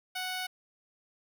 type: tone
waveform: 10% pulse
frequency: 740 Hz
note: F#5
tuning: in tune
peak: -25 dBFS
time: 0.15-0.47 s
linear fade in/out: 10 ms
effects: none